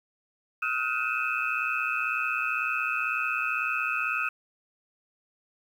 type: tone cluster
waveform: sine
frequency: 1277 / 1428 / 1524 / 2513 / 2635 Hz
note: D#6 / F6 / G6 / D#7 / E7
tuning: +45 / +38 / -49 / +17 / -1 cents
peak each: -32 / -32 / -37 / -31 / -32 dBFS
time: 0.62-4.29 s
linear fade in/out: 5 ms
effects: 9-bit